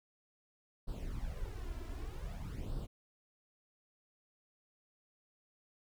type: noise with flanger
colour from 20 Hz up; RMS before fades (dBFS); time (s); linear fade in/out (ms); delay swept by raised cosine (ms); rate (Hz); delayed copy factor
brown; -41; 0.87-2.87; 20; 0.22 to 3.02; 0.53; +0.75
effects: none